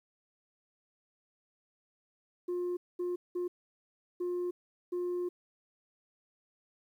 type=tone bursts at uneven times; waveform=sine; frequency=355.3 Hz; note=F4; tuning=30 cents sharp; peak=-29 dBFS; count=5; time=2.48-2.77 / 2.99-3.16 / 3.35-3.48 / 4.2-4.51 / 4.92-5.29 s; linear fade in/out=10 ms; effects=tanh soft clip ceiling -30 dBFS + 11-bit